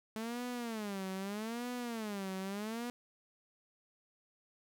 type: tone with vibrato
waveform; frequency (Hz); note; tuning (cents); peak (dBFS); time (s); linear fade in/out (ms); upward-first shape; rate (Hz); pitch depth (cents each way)
sawtooth; 216; A3; -32; -34; 0.16-2.9; 0; sine; 0.8; 230
effects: none